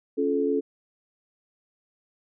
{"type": "chord", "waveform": "sine", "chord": "Db augmented", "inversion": "none", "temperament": "just", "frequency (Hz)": [277.2, 346.5, 433.1], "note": ["Db4", "F4", "A4"], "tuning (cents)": [0, -14, -27], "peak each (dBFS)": [-26, -30, -24], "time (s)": [0.17, 0.61], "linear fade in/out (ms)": 20, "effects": []}